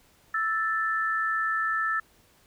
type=tone pair together; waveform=sine; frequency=1320 / 1762 Hz; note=E6 / A6; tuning=+2 / +2 cents; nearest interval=perfect fourth; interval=500 cents; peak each=-27 dBFS; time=0.34-2 s; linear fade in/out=5 ms; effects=pink hiss -61 dBFS RMS until 2.46 s

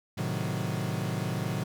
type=chord; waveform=40% pulse; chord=A diminished seventh; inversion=none; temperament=equal; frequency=110 / 130.81 / 155.56 / 185 Hz; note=A2 / C3 / Eb3 / Gb3; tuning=0 / 0 / 0 / 0 cents; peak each=-34 dBFS; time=0.17-1.64 s; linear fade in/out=10 ms; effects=none

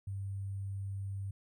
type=tone with sample-and-hold; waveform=sine; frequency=98 Hz; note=G2; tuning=in tune; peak=-36 dBFS; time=0.07-1.31 s; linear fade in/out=5 ms; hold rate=8820 Hz; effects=none

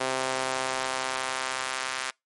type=tone with high-pass filter sweep; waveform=sawtooth; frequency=130.81 Hz; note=C3; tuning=in tune; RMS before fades=-30 dBFS; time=0-2.11 s; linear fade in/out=10 ms; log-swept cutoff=540 to 1400 Hz; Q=0.98; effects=noise-tail reverb RT60 0.2 s tail -26 dB re dry + MP3 48 kbps

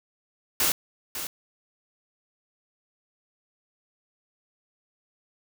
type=noise with echo; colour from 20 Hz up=white; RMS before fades=-23 dBFS; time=0.6-0.72 s; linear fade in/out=2 ms; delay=550 ms; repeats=1; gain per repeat=-10 dB; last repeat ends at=1.27 s; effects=none

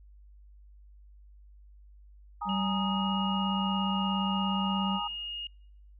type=chord; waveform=sine; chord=Ab suspended second; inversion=none; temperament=equal; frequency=830.6 / 932.3 / 1244.5 Hz; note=Ab5 / Bb5 / Eb6; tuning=0 / 0 / 0 cents; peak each=-36 dBFS; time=2.41-5.08 s; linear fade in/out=10 ms
type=tone with vibrato; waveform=triangle; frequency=193.4 Hz; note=G3; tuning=23 cents flat; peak=-27 dBFS; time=2.45-5 s; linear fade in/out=50 ms; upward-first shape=triangle; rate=17 Hz; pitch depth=15 cents each way
type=tone with pitch glide; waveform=sine; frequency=2873 to 2853 Hz; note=F7 to F7; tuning=+48 to +36 cents; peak=-35 dBFS; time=2.49-5.47 s; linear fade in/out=2 ms; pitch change=-12 cents; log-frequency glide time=3.08-4.11 s
effects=noise-tail reverb RT60 0.7 s tail -26 dB re dry + added 50 Hz sine -51 dBFS peak until 5.99 s

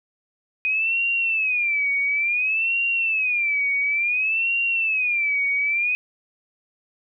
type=tone with vibrato; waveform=sine; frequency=2489 Hz; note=D#7; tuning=in tune; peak=-19 dBFS; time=0.65-5.95 s; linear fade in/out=0 ms; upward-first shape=sine; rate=0.57 Hz; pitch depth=180 cents each way; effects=none

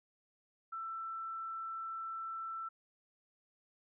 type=tone; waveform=sine; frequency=1333 Hz; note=E6; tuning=19 cents sharp; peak=-39 dBFS; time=0.72-2.69 s; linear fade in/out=10 ms; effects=none

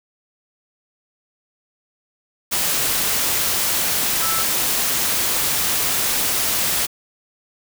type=tone in noise; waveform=sine; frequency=1318.5 Hz; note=E6; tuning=in tune; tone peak=-25 dBFS; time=4.21-4.43 s; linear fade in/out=20 ms; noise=white; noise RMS=-20 dBFS; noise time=2.51-6.87 s; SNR=-8 dB; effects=none

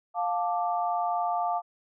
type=chord; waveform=sine; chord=D minor; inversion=first; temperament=just; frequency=704.8 / 881 / 1174.7 Hz; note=F5 / A5 / D6; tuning=+16 / +2 / 0 cents; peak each=-27 / -31 / -33 dBFS; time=0.14-1.62 s; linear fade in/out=50 ms; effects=none

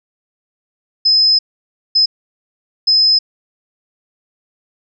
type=tone bursts at uneven times; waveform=sine; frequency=5100 Hz; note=D#8; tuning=42 cents sharp; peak=-8 dBFS; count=3; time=1.05-1.39 / 1.95-2.06 / 2.87-3.19 s; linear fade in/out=10 ms; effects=none

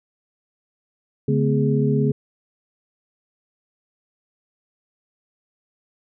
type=tone cluster; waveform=sine; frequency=141.8 / 217.9 / 254.5 / 415.8 Hz; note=C#3 / A3 / C4 / G#4; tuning=+40 / -17 / -48 / +2 cents; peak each=-19 / -23 / -24 / -23 dBFS; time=1.28-2.12 s; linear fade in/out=5 ms; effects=none

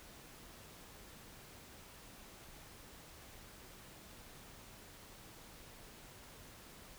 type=silence; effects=pink hiss -56 dBFS RMS until 6.98 s

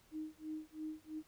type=tone with tremolo; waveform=sine; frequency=311.1 Hz; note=D#4; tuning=in tune; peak=-39 dBFS; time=0.11-1.23 s; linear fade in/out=50 ms; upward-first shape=sine; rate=3 Hz; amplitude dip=100%; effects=pink hiss -68 dBFS RMS until 1.27 s

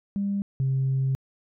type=tone pair in turn; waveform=sine; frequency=200 / 133.48 Hz; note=G3 / C3; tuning=+35 / +35 cents; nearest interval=perfect fifth; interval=700 cents; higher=first; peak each=-23 / -20 dBFS; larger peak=second; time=0.16-0.42 / 0.6-1.15 s; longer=second; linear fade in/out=0 ms; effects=tanh soft clip ceiling -18 dBFS

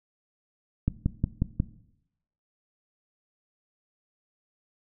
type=click train; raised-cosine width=5 ms; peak=-11 dBFS; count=5; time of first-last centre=0.88-1.601 s; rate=5.55 Hz; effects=noise-tail reverb RT60 0.8 s tail -17 dB re dry

